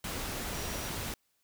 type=tone in noise; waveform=sine; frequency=5770 Hz; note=F#8; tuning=44 cents flat; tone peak=-47 dBFS; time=0.54-0.89 s; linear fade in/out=2 ms; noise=pink; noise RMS=-37 dBFS; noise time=0.04-1.14 s; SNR=-13 dB; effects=white hiss -75 dBFS RMS until 1.43 s